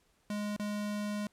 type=tone with dropouts; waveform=square; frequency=207.7 Hz; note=G#3; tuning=in tune; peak=-34 dBFS; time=0.3-1.27 s; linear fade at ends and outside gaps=2 ms; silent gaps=0.564-0.596 s; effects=pink hiss -71 dBFS RMS until 1.32 s + low-pass 12000 Hz 12 dB/octave